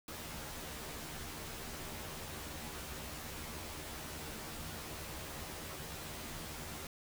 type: noise with comb filter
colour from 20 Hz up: pink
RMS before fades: -45 dBFS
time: 0.08-6.87 s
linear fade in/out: 2 ms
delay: 13 ms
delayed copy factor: +0.85
effects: none